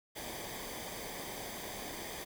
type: noise with comb filter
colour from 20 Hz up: pink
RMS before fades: -43 dBFS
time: 0.15-2.25 s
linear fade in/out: 20 ms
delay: 0.73 ms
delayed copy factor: -0.65
effects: none